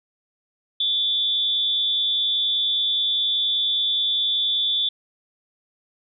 sine tone with amplitude modulation, 3495 Hz, A7, 12 cents flat, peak -16 dBFS, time 0.8-4.89 s, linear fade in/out 5 ms, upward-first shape sine, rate 271 Hz, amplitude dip 65%, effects none

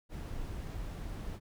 brown noise, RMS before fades -40 dBFS, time 0.09-1.4 s, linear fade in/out 50 ms, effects none

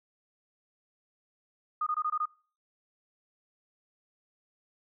sine tone bursts, 1231 Hz, D#6, 19 cents flat, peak -27 dBFS, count 6, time 1.81-2.256 s, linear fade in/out 5 ms, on 56 ms, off 22 ms, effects noise-tail reverb RT60 0.4 s tail -21 dB re dry

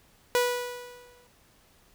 sawtooth tone with exponential decay, 490 Hz, B4, 14 cents flat, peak -16 dBFS, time 0.35-1.27 s, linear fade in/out 0 ms, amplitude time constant 200 ms, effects pink hiss -61 dBFS RMS until 1.94 s

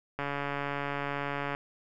click train, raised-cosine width 0.5 ms, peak -18 dBFS, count 194, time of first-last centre 0.19-1.549 s, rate 142 Hz, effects none

